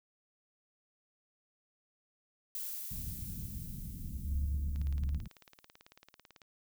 violet noise with exponential decay, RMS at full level -39 dBFS, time 2.55-6.42 s, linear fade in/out 1 ms, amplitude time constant 840 ms
pink low-pass noise, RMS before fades -42 dBFS, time 2.91-5.28 s, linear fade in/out 5 ms, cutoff 200 Hz, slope 24 dB/octave
sine tone, 70.9 Hz, C#2, 40 cents sharp, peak -31 dBFS, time 4.24-5.18 s, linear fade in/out 10 ms
click train, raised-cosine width 0.2 ms, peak -36 dBFS, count 31, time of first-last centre 4.76-6.417 s, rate 18.1 Hz
effects none

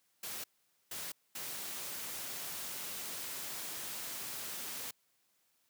white noise bursts at uneven times, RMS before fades -42 dBFS, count 3, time 0.23-0.44 / 0.91-1.12 / 1.35-4.91 s, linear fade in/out 5 ms, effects white hiss -75 dBFS RMS until 5.69 s + high-pass 100 Hz 12 dB/octave

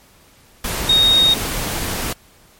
sine tone in noise, 3729 Hz, A#7, in tune, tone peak -10 dBFS, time 0.89-1.34 s, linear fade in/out 5 ms, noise pink, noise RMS -23 dBFS, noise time 0.64-2.13 s, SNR +10 dB, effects pink hiss -50 dBFS RMS until 2.59 s + MP3 64 kbps

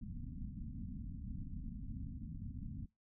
pink low-pass noise, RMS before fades -45 dBFS, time 0.01-2.86 s, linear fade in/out 5 ms, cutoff 270 Hz, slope 96 dB/octave, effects noise-tail reverb RT60 0.2 s tail -23 dB re dry

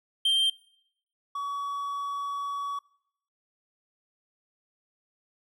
triangle tone pair in turn, 3157 / 1131.1 Hz, G7 / C#6, +12 / +35 cents, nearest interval octave + tritone, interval 1777 cents, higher first, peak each -19 / -28 dBFS, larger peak first, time 0.25-0.5 / 1.35-2.79 s, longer second, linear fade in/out 5 ms, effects noise-tail reverb RT60 0.7 s tail -22 dB re dry

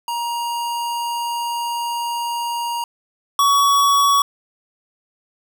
square tone pair in turn, 944 / 1126.2 Hz, A#5 / C#6, +22 / +27 cents, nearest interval minor third, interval 305 cents, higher second, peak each -22 / -13 dBFS, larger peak second, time 0.08-2.84 / 3.39-4.22 s, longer first, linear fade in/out 2 ms, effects none

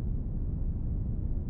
pink low-pass noise, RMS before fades -31 dBFS, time 0-1.49 s, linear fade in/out 0 ms, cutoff 140 Hz, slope 12 dB/octave, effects none

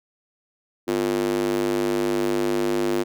square tone with high-pass filter, 49.92 Hz, G1, 32 cents sharp, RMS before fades -23 dBFS, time 0.87-3.04 s, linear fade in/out 20 ms, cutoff 320 Hz, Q 4.3, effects none

